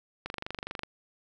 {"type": "click train", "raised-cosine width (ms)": 0.3, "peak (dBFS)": -19, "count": 15, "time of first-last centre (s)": [0.26, 0.834], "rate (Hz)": 24.4, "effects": []}